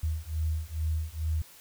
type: beating tone pair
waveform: sine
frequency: 77.78 / 80.08 Hz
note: D#2 / E2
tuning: 0 / -50 cents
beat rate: 2.3 Hz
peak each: -31 dBFS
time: 0.03-1.42 s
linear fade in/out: 5 ms
effects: white hiss -53 dBFS RMS until 1.6 s